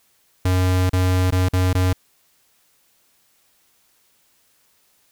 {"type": "tone with dropouts", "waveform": "square", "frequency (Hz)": 92, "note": "F#2", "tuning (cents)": -9, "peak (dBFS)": -16, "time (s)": [0.45, 1.93], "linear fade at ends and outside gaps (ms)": 5, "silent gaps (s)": [[0.896, 0.931], [1.306, 1.323], [1.487, 1.533], [1.731, 1.749]], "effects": ["white hiss -61 dBFS RMS until 5.11 s"]}